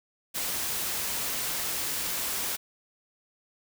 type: noise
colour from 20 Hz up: white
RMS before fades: -31 dBFS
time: 0.34-2.57 s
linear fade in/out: 20 ms
effects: none